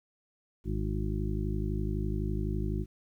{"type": "harmonic tone", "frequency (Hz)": 51.91, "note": "G#1", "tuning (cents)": 0, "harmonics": [1, 2, 3, 4, 6, 7], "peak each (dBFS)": [-32, -35, -37, -38, -40, -40], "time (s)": [0.64, 2.86], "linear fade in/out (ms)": 50, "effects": ["11-bit"]}